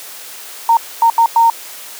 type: tone bursts at uneven times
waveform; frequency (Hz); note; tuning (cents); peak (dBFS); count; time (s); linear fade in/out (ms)
sine; 920; A#5; -23; -6; 4; 0.69-0.77 / 1.02-1.1 / 1.18-1.26 / 1.36-1.5; 2
effects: white hiss -32 dBFS RMS until 1.99 s + high-pass 400 Hz 12 dB/octave